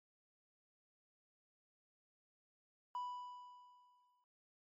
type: tone with exponential decay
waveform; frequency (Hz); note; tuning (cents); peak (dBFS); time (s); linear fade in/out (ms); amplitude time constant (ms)
triangle; 987.8; B5; 0; -36; 2.95-4.24; 1; 280
effects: tanh soft clip ceiling -33 dBFS + MP3 32 kbps